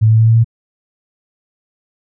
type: tone with pitch steps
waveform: sine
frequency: 109.8 / 111.01 / 112.24 / 113.48 / 114.73 Hz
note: A2 / A2 / A2 / A#2 / A#2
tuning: -3 / +16 / +35 / -46 / -27 cents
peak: -6 dBFS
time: 0.01-0.445 s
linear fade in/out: 20 ms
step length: 87 ms
effects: none